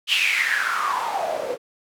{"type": "noise with band-pass filter sweep", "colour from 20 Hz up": "white", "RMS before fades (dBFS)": -23, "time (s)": [0.07, 1.58], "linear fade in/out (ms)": 50, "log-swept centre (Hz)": [3100, 470], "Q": 7.8, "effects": []}